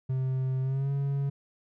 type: tone with pitch glide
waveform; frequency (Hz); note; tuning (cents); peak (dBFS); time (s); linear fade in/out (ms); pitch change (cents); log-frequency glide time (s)
triangle; 130.81 to 139.39; C3 to C#3; 0 to +10; -24; 0.09-1.3; 10; +110; 0.61-0.91
effects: none